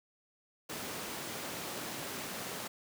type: high-pass noise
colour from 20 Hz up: pink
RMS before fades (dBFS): -41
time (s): 0.69-2.68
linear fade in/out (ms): 10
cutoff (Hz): 180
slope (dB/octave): 12
effects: none